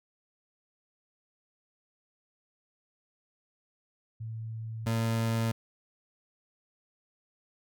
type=tone pair in turn; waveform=sine / 30% pulse; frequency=111.9 / 113.72 Hz; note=A2 / A#2; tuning=+30 / -42 cents; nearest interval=unison; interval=28 cents; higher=second; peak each=-35 / -24 dBFS; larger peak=second; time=4.2-4.86 / 4.86-5.52 s; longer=neither; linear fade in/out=10 ms; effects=none